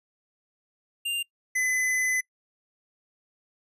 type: tone pair in turn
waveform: square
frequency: 2794 / 2018 Hz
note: F7 / B6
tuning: 0 / +37 cents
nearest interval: tritone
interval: 563 cents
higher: first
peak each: -27 / -24 dBFS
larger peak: second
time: 1.05-1.23 / 1.55-2.21 s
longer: second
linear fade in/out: 10 ms
effects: noise-tail reverb RT60 0.1 s tail -24 dB re dry + resampled to 32000 Hz